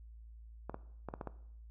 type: clicks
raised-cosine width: 1 ms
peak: -26 dBFS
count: 6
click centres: 0.696 / 0.744 / 1.087 / 1.139 / 1.212 / 1.273 s
effects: noise-tail reverb RT60 0.7 s tail -17 dB re dry + added 56 Hz sine -50 dBFS peak until 1.7 s